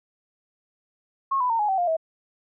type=tone with pitch steps; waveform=sine; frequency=1086 / 995.9 / 913.2 / 837.4 / 767.9 / 704.2 / 645.7 Hz; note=C#6 / B5 / A#5 / G#5 / G5 / F5 / E5; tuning=-36 / +14 / -36 / +14 / -36 / +14 / -36 cents; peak=-20 dBFS; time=1.31-1.968 s; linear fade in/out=10 ms; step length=94 ms; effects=none